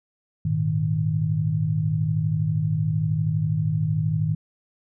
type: chord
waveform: sine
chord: Ab suspended second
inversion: none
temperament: equal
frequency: 103.83 / 116.54 / 155.56 Hz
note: Ab2 / Bb2 / Eb3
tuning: 0 / 0 / 0 cents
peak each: -26 / -28 / -22 dBFS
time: 0.45-4.35 s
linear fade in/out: 5 ms
effects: none